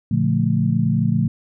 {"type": "chord", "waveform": "sine", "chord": "Bb major seventh", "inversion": "none", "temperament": "equal with one note detuned", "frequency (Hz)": [116.54, 144.06, 174.61, 220], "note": ["Bb2", "D3", "F3", "A3"], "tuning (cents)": [0, -33, 0, 0], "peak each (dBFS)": -21, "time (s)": [0.11, 1.28], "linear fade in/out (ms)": 5, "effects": []}